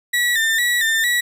35% pulse tone with vibrato, 1864.7 Hz, A#6, in tune, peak -14 dBFS, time 0.13-1.21 s, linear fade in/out 10 ms, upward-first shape square, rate 2.2 Hz, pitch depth 64 cents each way, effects none

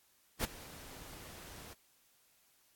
pink noise with ADSR envelope, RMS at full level -32 dBFS, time 0.39-1.74 s, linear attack 52 ms, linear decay 14 ms, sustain -19 dB, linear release 14 ms, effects white hiss -70 dBFS RMS until 2.75 s + AAC 64 kbps

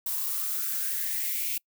violet noise with high-pass filter sweep, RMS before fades -30 dBFS, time 0.06-1.58 s, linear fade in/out 5 ms, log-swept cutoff 930 to 2500 Hz, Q 5.8, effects noise-tail reverb RT60 0.1 s tail -26 dB re dry

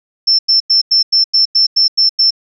sine tone bursts, 5350 Hz, E8, 25 cents sharp, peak -7 dBFS, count 10, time 0.27-2.307 s, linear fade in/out 10 ms, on 120 ms, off 93 ms, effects none

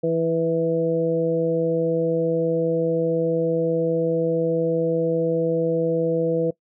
harmonic tone with a mistuned harmonic, 164.81 Hz, E3, in tune, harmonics 1 / 2 / 3 / 4, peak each -26 / -26 / -20 / -32 dBFS, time 0.03-6.51 s, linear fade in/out 10 ms, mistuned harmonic 4, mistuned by -15 cents, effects noise-tail reverb RT60 0.1 s tail -21 dB re dry

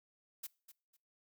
blue noise with echo, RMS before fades -43 dBFS, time 0.43-0.47 s, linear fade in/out 10 ms, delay 250 ms, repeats 2, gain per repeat -13 dB, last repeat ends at 0.97 s, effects noise-tail reverb RT60 0.4 s tail -24 dB re dry

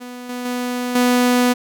sawtooth tone with level steps, 246.9 Hz, B3, in tune, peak -27 / -21 / -17 / -9 dBFS, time 0-1.54 s, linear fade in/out 20 ms, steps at 0.29 / 0.45 / 0.95 s, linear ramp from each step 5 ms, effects none

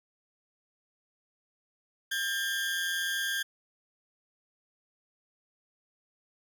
40% pulse tone cluster, 1601 / 1775 / 3162 / 3377 Hz, G6 / A6 / G7 / G#7, +36 / +15 / +14 / +28 cents, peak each -30 / -39 / -38 / -36 dBFS, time 2.11-3.43 s, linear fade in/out 10 ms, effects none

